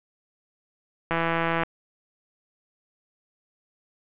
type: click train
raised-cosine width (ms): 0.5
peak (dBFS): -10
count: 88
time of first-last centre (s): 1.11-1.634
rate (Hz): 166
effects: resampled to 8000 Hz + 8-bit